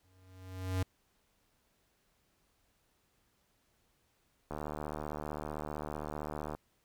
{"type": "tone with exponential growth", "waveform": "square", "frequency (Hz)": 93.1, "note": "F#2", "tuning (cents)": 11, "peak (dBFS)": -29, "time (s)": [0.04, 0.83], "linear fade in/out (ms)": 5, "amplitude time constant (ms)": 170}
{"type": "click train", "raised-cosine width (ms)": 1, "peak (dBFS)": -25, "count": 155, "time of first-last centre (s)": [4.51, 6.55], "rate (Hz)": 75.5}
{"effects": ["pink hiss -74 dBFS RMS until 6.84 s"]}